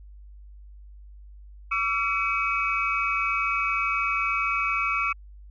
sine tone cluster, 1142 / 1349 / 2272 / 2552 Hz, D6 / E6 / C#7 / D#7, -49 / +40 / +42 / +43 cents, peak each -28 dBFS, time 1.71-5.13 s, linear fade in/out 10 ms, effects tanh soft clip ceiling -12 dBFS + added 50 Hz sine -43 dBFS peak until 5.5 s

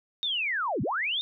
sine linear two-way sweep, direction down then up, 3729 to 97.1 to 3729 Hz, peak -26 dBFS, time 0.23-1.21 s, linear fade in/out 0 ms, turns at 0.82 s, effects none

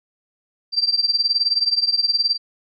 sine tone with tremolo, 4699 Hz, D8, in tune, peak -12 dBFS, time 0.72-2.38 s, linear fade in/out 50 ms, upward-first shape triangle, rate 19 Hz, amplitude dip 95%, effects none

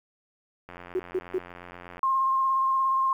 click train, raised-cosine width 0.5 ms, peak -27 dBFS, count 116, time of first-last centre 0.69-1.992 s, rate 88.3 Hz
sine tone bursts, 370 Hz, F#4, in tune, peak -23 dBFS, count 3, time 0.95-1.385 s, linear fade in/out 5 ms, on 45 ms, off 150 ms
sine tone with vibrato, 1064 Hz, C6, 29 cents sharp, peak -21 dBFS, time 2.03-3.13 s, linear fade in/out 2 ms, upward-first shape square, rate 17 Hz, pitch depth 12 cents each way
effects 10-bit

